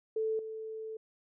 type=tone with level steps; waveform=sine; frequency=440 Hz; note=A4; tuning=in tune; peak=-29 / -38 dBFS; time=0.16-0.97 s; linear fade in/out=5 ms; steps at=0.39 s; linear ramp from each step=2 ms; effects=none